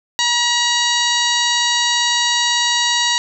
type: harmonic tone with a mistuned harmonic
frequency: 958 Hz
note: A#5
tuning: 47 cents sharp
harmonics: 1 / 2 / 3 / 4 / 5 / 6 / 7 / 8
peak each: -22 / -21 / -23 / -19 / -22 / -25 / -26 / -30 dBFS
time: 0.19-3.18 s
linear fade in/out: 0 ms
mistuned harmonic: 5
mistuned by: -88 cents
effects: none